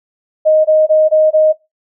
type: tone bursts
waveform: sine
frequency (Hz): 622.3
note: D#5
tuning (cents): 0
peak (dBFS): -6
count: 5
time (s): 0.45-1.53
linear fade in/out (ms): 20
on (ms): 200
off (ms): 20
effects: noise-tail reverb RT60 0.2 s tail -18 dB re dry